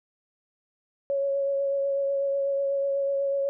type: tone with vibrato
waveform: sine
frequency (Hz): 554.4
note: C#5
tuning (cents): 0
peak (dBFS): -23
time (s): 1.1-3.49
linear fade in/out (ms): 0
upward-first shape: triangle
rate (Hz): 8.1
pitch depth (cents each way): 18
effects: none